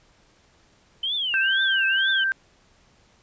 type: tone with vibrato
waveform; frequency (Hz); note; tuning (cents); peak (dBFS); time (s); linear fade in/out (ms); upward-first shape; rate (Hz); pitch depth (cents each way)
sine; 3034; F#7; +43; -23; 1.03-2.24; 5; triangle; 2.1; 300
type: tone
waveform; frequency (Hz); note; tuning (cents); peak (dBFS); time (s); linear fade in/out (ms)
sine; 1568; G6; 0; -20; 1.34-2.32; 0
effects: pink hiss -59 dBFS RMS until 3.22 s + resampled to 16000 Hz